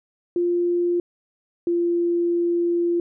sine tone pair in turn, 349.2 / 344.6 Hz, F4 / F4, 0 / -23 cents, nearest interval unison, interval 23 cents, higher first, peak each -18 dBFS, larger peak neither, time 0.36-1 / 1.67-3 s, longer second, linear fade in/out 2 ms, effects none

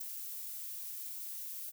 violet noise with ADSR envelope, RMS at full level -37 dBFS, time 0-1.72 s, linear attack 14 ms, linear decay 4 ms, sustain -6 dB, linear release 34 ms, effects none

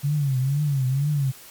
sine tone with vibrato, 138.59 Hz, C#3, in tune, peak -19 dBFS, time 0.03-1.32 s, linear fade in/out 20 ms, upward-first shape triangle, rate 2.1 Hz, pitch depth 160 cents each way, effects white hiss -45 dBFS RMS until 1.5 s + MP3 96 kbps

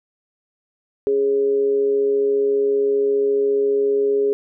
sine tone with amplitude modulation, 412.8 Hz, G#4, 10 cents flat, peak -13 dBFS, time 1.07-4.33 s, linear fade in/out 0 ms, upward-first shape sine, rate 134 Hz, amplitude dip 45%, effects none

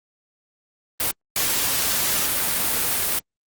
white noise bursts at uneven times, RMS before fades -22 dBFS, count 2, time 1-1.11 / 1.36-3.19 s, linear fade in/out 2 ms, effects Opus 32 kbps

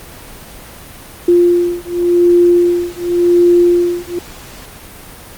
sine beating tone pair, 349.2 / 350.1 Hz, F4 / F4, 0 / +4 cents, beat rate 0.9 Hz, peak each -11 dBFS, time 1.28-4.19 s, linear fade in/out 5 ms, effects pink hiss -34 dBFS RMS until 5.37 s + Opus 32 kbps

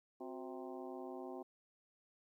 harmonic tone with a mistuned harmonic, 130.81 Hz, C3, in tune, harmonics 2 / 3 / 4 / 5 / 6 / 7 / 8, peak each -50 / -48 / -54 / -53 / -53 / -59 / -59 dBFS, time 0.2-1.43 s, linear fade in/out 10 ms, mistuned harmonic 3, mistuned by -110 cents, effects 13-bit

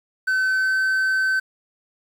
triangle tone with pitch glide, 1525 to 1534.7 Hz, G6 to G6, -48 to -37 cents, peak -16 dBFS, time 0.27-1.4 s, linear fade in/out 10 ms, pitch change +11 cents, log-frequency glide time 0.41-0.77 s, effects 8-bit

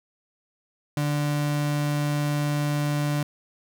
35% pulse tone, 146.83 Hz, D3, in tune, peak -21 dBFS, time 0.97-3.23 s, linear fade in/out 2 ms, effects none

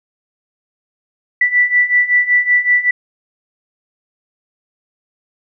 sine beating tone pair, 1966 / 1971.3 Hz, B6 / B6, -8 / -4 cents, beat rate 5.3 Hz, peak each -15 / -12 dBFS, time 1.41-2.91 s, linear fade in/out 5 ms, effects none

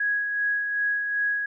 sine tone with tremolo, 1661.2 Hz, G#6, in tune, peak -21 dBFS, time 0-1.46 s, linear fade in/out 5 ms, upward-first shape sine, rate 2.6 Hz, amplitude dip 40%, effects none

